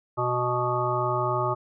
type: harmonic tone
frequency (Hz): 123.47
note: B2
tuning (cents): 0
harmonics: 1 / 3 / 5 / 7 / 9 / 10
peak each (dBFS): -30 / -30 / -30 / -30 / -30 / -30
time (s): 0.17-1.55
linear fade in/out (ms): 20
effects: none